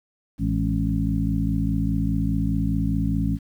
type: harmonic tone with a mistuned harmonic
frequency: 54.9 Hz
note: A1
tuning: 3 cents flat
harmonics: 1 / 2 / 3 / 4 / 5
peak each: -26 / -27 / -26 / -27 / -27 dBFS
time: 0.38-3.39 s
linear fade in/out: 50 ms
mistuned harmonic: 4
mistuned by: -81 cents
effects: 9-bit